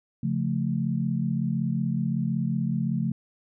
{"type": "chord", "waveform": "sine", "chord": "Db augmented", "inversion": "none", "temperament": "equal", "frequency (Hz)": [138.59, 174.61, 220], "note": ["Db3", "F3", "A3"], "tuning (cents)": [0, 0, 0], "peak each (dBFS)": -28, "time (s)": [0.23, 3.12], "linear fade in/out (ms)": 5, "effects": []}